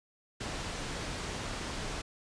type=low-pass noise; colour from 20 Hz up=pink; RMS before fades=-38 dBFS; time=0.4-2.02 s; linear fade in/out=10 ms; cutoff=7500 Hz; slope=12 dB/octave; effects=resampled to 22050 Hz